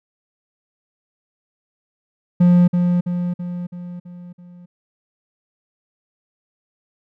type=tone with echo; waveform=triangle; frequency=176.6 Hz; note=F3; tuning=20 cents sharp; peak=-7 dBFS; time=2.4-2.68 s; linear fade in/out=10 ms; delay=330 ms; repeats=6; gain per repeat=-5 dB; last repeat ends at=4.66 s; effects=none